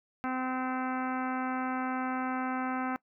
harmonic tone with a mistuned harmonic, 257.4 Hz, C4, 28 cents flat, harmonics 1 / 2 / 3 / 4 / 5 / 6 / 7 / 8 / 9 / 10, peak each -33 / -45 / -36 / -41 / -39 / -41 / -51 / -46 / -50 / -53 dBFS, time 0.24-2.96 s, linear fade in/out 0 ms, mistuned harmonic 10, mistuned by +56 cents, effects noise-tail reverb RT60 0.1 s tail -22 dB re dry

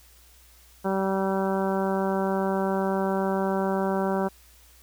harmonic tone, 192.7 Hz, G3, 29 cents flat, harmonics 1 / 2 / 3 / 4 / 5 / 6 / 7 / 8, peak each -27 / -28 / -30 / -32 / -33 / -40 / -38 / -40 dBFS, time 0.84-4.29 s, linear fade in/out 20 ms, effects added 60 Hz sine -55 dBFS peak until 4.82 s + white hiss -56 dBFS RMS until 4.82 s

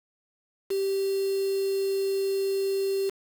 sine tone with quantisation, 390.4 Hz, G4, 7 cents flat, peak -24 dBFS, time 0.7-3.1 s, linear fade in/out 10 ms, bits 6, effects none

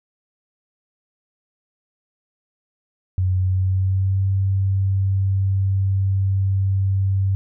sine tone with pitch glide, 92.6 to 96.81 Hz, F#2 to G2, +2 to -21 cents, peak -16 dBFS, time 3.18-7.35 s, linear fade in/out 0 ms, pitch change +77 cents, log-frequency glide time 3.36-4.26 s, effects none

